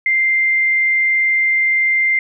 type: tone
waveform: sine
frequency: 2093 Hz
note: C7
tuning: in tune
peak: -12 dBFS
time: 0.06-2.19 s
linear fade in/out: 2 ms
effects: none